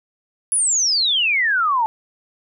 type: exponential sweep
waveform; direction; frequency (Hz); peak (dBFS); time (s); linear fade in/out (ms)
sine; down; 10548 to 865; -15; 0.52-1.86; 0
effects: none